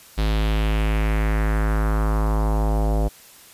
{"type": "tone with low-pass filter sweep", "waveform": "square", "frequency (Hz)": 53.3, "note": "G#1", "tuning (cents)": 46, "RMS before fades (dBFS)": -20, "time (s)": [0.17, 3.09], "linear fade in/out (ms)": 20, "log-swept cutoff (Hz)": [4100, 650], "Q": 2.3, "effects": ["white hiss -47 dBFS RMS until 3.53 s", "resampled to 32000 Hz"]}